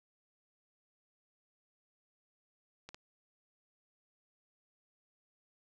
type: clicks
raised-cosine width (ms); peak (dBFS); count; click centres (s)
0.2; -30; 2; 2.89 / 2.945
effects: none